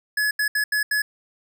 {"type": "tone bursts at uneven times", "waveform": "square", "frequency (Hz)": 1699, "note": "G#6", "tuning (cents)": 39, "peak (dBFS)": -20, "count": 5, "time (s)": [[0.17, 0.31], [0.39, 0.48], [0.55, 0.64], [0.72, 0.83], [0.91, 1.02]], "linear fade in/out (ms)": 5, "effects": []}